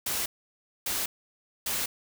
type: noise bursts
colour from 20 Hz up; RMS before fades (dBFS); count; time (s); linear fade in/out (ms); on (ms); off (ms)
white; -30; 3; 0.06-1.86; 5; 200; 600
effects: none